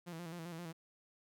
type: tone with vibrato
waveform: sawtooth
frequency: 168.8 Hz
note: E3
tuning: 41 cents sharp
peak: -40 dBFS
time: 0.06-0.73 s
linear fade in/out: 20 ms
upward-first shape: square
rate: 7.6 Hz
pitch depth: 63 cents each way
effects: none